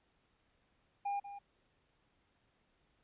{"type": "tone with echo", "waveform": "triangle", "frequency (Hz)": 806, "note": "G5", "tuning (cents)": 48, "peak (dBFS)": -32, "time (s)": [1.05, 1.2], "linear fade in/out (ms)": 10, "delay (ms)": 190, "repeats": 1, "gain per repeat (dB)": -11, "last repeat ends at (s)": 1.39, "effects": ["pink hiss -75 dBFS RMS until 3.03 s", "resampled to 8000 Hz"]}